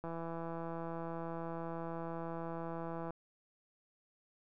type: click train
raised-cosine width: 1 ms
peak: -29 dBFS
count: 510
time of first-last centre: 0.04-3.106 s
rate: 166 Hz
effects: none